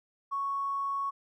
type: tone with tanh clipping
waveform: triangle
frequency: 1108.7 Hz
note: C#6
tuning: in tune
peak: -29 dBFS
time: 0.31-1.11 s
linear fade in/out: 20 ms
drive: 3 dB
effects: none